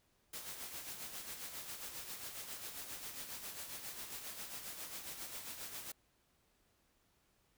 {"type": "noise with tremolo", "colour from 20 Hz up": "white", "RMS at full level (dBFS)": -45, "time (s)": [0.33, 5.92], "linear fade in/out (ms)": 5, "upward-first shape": "sine", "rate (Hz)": 7.4, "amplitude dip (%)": 50, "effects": ["pink hiss -75 dBFS RMS until 7.57 s"]}